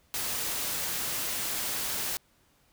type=noise; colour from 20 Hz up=white; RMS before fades=-32 dBFS; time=0.14-2.17 s; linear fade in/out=0 ms; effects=pink hiss -66 dBFS RMS until 2.72 s